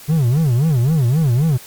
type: tone with vibrato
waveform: triangle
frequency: 138.59 Hz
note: C#3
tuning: in tune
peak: -10 dBFS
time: 0.08-1.58 s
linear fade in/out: 20 ms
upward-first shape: sine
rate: 3.8 Hz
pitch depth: 300 cents each way
effects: white hiss -39 dBFS RMS until 1.66 s + Opus 48 kbps